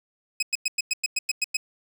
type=tone bursts; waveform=20% pulse; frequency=2539 Hz; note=D#7; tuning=34 cents sharp; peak=-17 dBFS; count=10; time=0.4-1.57 s; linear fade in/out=5 ms; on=27 ms; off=100 ms; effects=none